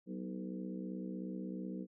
harmonic tone with a mistuned harmonic, 62.9 Hz, B1, 32 cents sharp, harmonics 3 / 4 / 5 / 6 / 7 / 8, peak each -42 / -46 / -46 / -57 / -52 / -53 dBFS, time 0.06-1.87 s, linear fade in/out 50 ms, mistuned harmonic 4, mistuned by -48 cents, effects none

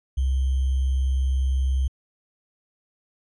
sine tone with sample-and-hold, 65.7 Hz, C2, 8 cents sharp, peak -19 dBFS, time 0.17-1.88 s, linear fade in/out 10 ms, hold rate 3150 Hz, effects resampled to 24000 Hz

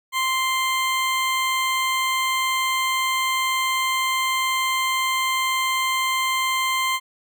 20% pulse tone, 1046.5 Hz, C6, in tune, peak -15 dBFS, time 0.12-7 s, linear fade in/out 50 ms, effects none

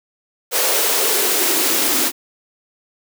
white noise with high-pass filter sweep, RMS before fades -17 dBFS, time 0.51-2.12 s, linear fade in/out 50 ms, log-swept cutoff 500 to 270 Hz, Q 4.1, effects none

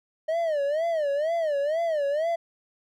triangle tone with vibrato, 616 Hz, D#5, 17 cents flat, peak -21 dBFS, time 0.28-2.36 s, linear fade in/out 10 ms, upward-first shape sine, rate 2.1 Hz, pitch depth 170 cents each way, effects none

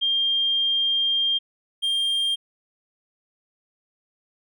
sine / triangle tone pair in turn, 3200 / 3200 Hz, G7 / G7, +35 / +35 cents, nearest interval unison, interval 0 cents, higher neither, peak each -19 dBFS, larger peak neither, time 0.01-1.39 / 1.82-2.36 s, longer first, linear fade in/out 20 ms, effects none

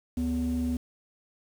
sine tone pair together, 73.42 / 247 Hz, D2 / B3, 0 / 0 cents, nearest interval octave + major sixth, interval 2100 cents, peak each -29 / -25 dBFS, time 0.17-0.77 s, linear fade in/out 5 ms, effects tanh soft clip ceiling -23 dBFS + 8-bit

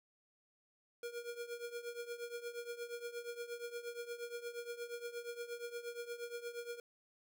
square tone with tremolo, 475.4 Hz, A#4, 34 cents sharp, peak -40 dBFS, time 1.03-6.8 s, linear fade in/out 2 ms, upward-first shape triangle, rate 8.5 Hz, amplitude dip 85%, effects none

